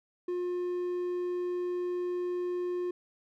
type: tone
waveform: triangle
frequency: 356.5 Hz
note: F4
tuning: 36 cents sharp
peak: -28 dBFS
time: 0.28-2.91 s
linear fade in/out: 5 ms
effects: none